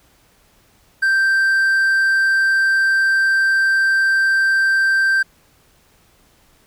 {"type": "tone", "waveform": "triangle", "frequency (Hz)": 1568, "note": "G6", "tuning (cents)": 0, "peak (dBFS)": -11, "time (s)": [1.02, 5.23], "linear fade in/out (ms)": 10, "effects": ["pink hiss -55 dBFS RMS until 6.66 s"]}